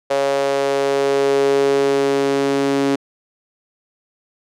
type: tone with high-pass filter sweep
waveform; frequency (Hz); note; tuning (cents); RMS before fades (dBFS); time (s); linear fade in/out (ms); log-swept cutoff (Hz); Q
sawtooth; 138.59; C#3; 0; -17; 0.1-2.96; 10; 530 to 320; 5
effects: low-pass 8000 Hz 12 dB/octave